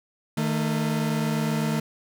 40% pulse tone pair together, 155.56 / 223.6 Hz, D#3 / A3, 0 / +28 cents, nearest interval tritone, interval 628 cents, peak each -25 dBFS, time 0.37-1.8 s, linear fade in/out 5 ms, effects none

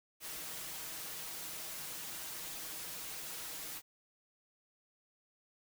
white noise with comb filter, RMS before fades -44 dBFS, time 0.2-3.82 s, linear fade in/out 50 ms, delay 6.3 ms, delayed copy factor +0.55, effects none

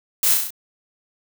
blue noise with echo, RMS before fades -18 dBFS, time 0.23-0.34 s, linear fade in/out 2 ms, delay 33 ms, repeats 5, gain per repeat -3 dB, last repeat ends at 0.505 s, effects none

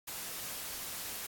white noise, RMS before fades -41 dBFS, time 0.07-1.27 s, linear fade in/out 10 ms, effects AAC 64 kbps

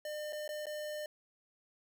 square tone with dropouts, 603 Hz, D5, 46 cents sharp, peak -39 dBFS, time 0.05-1.06 s, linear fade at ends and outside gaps 2 ms, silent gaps 0.325-0.33 / 0.478-0.49 / 0.657-0.667 s, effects none

